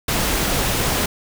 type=noise; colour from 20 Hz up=pink; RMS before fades=-20 dBFS; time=0.08-1.06 s; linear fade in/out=5 ms; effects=none